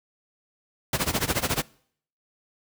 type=noise with tremolo; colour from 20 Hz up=pink; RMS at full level=-22 dBFS; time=0.93-1.62 s; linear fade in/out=2 ms; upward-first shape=sine; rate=14 Hz; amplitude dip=90%; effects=noise-tail reverb RT60 0.6 s tail -24 dB re dry + high-pass 60 Hz 12 dB/octave